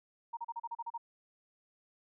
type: tone bursts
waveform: sine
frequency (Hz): 932.3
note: A#5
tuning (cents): 0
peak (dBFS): -36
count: 9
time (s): 0.33-0.979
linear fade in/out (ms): 10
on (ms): 41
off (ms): 35
effects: none